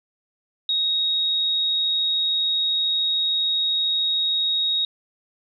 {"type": "tone", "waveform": "sine", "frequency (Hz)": 3767, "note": "A#7", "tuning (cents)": 17, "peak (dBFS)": -19, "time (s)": [0.69, 4.85], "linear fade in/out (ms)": 2, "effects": []}